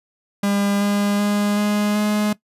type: tone with pitch steps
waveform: 45% pulse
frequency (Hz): 201.4 / 203.5 / 205.6 / 207.8 / 210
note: G3 / G#3 / G#3 / G#3 / G#3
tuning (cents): +47 / -35 / -17 / +1 / +19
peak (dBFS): -17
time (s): 0.43-2.33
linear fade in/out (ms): 5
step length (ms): 380
effects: noise-tail reverb RT60 0.1 s tail -18 dB re dry + resampled to 32000 Hz